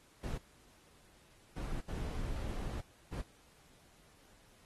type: noise bursts at uneven times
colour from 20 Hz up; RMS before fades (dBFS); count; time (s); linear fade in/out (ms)
brown; -39; 4; 0.23-0.38 / 1.56-1.81 / 1.88-2.81 / 3.12-3.22; 10
effects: pink hiss -65 dBFS RMS until 4.65 s + AAC 32 kbps